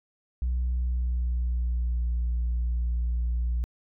sine tone with pitch glide, 61.74 to 59.36 Hz, B1 to A#1, 0 to +32 cents, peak -22 dBFS, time 0.42-3.64 s, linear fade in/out 0 ms, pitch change -68 cents, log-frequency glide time 0.73-2.02 s, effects tanh soft clip ceiling -22 dBFS

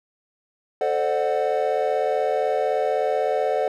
triangle chord, D dominant seventh, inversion second, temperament equal with one note detuned, 440 / 523.3 / 599.3 / 740 Hz, A4 / C5 / D5 / F#5, 0 / 0 / +35 / 0 cents, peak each -23 dBFS, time 0.81-3.68 s, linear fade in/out 2 ms, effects tanh soft clip ceiling -9 dBFS

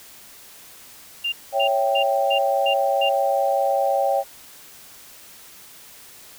sine tone bursts, 2794 Hz, F7, in tune, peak -21 dBFS, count 6, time 1.24-3.094 s, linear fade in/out 10 ms, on 84 ms, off 270 ms
sine chord, C# diminished, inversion none, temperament equal, 554.4 / 659.3 / 784 Hz, C#5 / E5 / G5, 0 / 0 / 0 cents, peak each -21 / -25 / -21 dBFS, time 1.52-4.24 s, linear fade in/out 50 ms
effects white hiss -45 dBFS RMS until 6.38 s

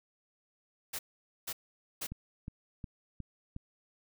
white noise bursts, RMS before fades -38 dBFS, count 3, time 0.93-2.07 s, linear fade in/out 10 ms, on 60 ms, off 480 ms
click train, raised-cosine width 5 ms, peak -28 dBFS, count 5, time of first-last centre 2.12-3.564 s, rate 2.77 Hz
effects none

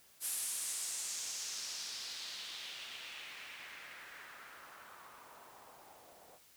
blue noise with low-pass filter sweep, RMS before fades -45 dBFS, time 0.2-6.4 s, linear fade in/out 50 ms, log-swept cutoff 11000 to 610 Hz, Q 2.1, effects white hiss -64 dBFS RMS until 6.56 s

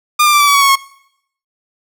sawtooth tone with pitch steps, 1208 / 1190.7 / 1173.6 / 1156.8 / 1140.2 / 1123.9 / 1107.7 / 1091.9 Hz, D6 / D6 / D6 / D6 / C#6 / C#6 / C#6 / C#6, +48 / +23 / -2 / -27 / +48 / +24 / -2 / -26 cents, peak -4 dBFS, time 0.19-0.758 s, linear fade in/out 10 ms, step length 71 ms, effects noise-tail reverb RT60 0.7 s tail -20 dB re dry

